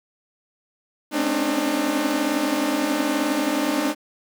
sawtooth tone cluster, 215.5 / 259.3 / 269.8 / 282.5 / 301.5 Hz, A3 / C4 / C#4 / C#4 / D4, -36 / -15 / -47 / +33 / +46 cents, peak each -28 / -26 / -24 / -25 / -19 dBFS, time 1.11-3.95 s, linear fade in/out 50 ms, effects 8-bit

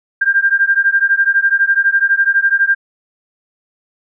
sine beating tone pair, 1589 / 1601 Hz, G6 / G6, +23 / +36 cents, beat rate 12 Hz, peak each -13 dBFS, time 0.21-2.75 s, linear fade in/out 10 ms, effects none

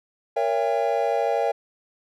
triangle chord, A# diminished seventh, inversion none, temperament just, 466.2 / 559.4 / 671.3 / 805.5 Hz, A#4 / C#5 / E5 / G5, 0 / +16 / +31 / +47 cents, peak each -24 dBFS, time 0.36-1.52 s, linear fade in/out 10 ms, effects none

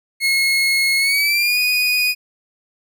30% pulse tone with pitch glide, 2169 to 2477 Hz, C#7 to D#7, -38 to -8 cents, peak -12 dBFS, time 0.2-2.15 s, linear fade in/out 50 ms, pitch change +230 cents, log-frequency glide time 0.98-1.59 s, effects none

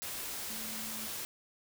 sine tone in noise, 220 Hz, A3, in tune, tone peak -47 dBFS, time 0.5-1.07 s, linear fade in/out 0 ms, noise white, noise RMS -40 dBFS, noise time 0.02-1.25 s, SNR -10 dB, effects none

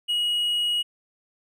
triangle tone, 2900 Hz, F#7, 35 cents flat, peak -20 dBFS, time 0.08-0.83 s, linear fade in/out 20 ms, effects none

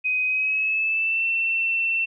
sine tone with pitch glide, 2511 to 2691 Hz, D#7 to E7, +15 to +35 cents, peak -20 dBFS, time 0.04-2.06 s, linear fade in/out 20 ms, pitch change +120 cents, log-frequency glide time 0.26-1.26 s, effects none

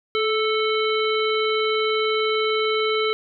harmonic tone with a mistuned harmonic, 440 Hz, A4, in tune, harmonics 1 / 3 / 5 / 7 / 9, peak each -21 / -26 / -28 / -29 / -31 dBFS, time 0.15-3.13 s, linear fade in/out 0 ms, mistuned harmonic 1, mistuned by -27 cents, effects none

